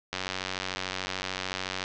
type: click train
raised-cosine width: 0.2 ms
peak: -13 dBFS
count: 161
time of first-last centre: 0.13-1.839 s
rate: 93.6 Hz
effects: low-pass 6000 Hz 12 dB/octave